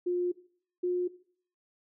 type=tone pair in turn; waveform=sine; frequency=355.5 / 358.2 Hz; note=F4 / F4; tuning=+31 / +44 cents; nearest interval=unison; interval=13 cents; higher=second; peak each=-26 dBFS; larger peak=neither; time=0.06-0.32 / 0.83-1.08 s; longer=first; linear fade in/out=10 ms; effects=noise-tail reverb RT60 0.5 s tail -17 dB re dry